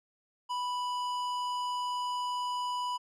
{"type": "tone with tanh clipping", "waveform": "triangle", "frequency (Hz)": 987.8, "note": "B5", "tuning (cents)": 0, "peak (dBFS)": -33, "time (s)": [0.49, 2.98], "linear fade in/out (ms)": 20, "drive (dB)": 18, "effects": []}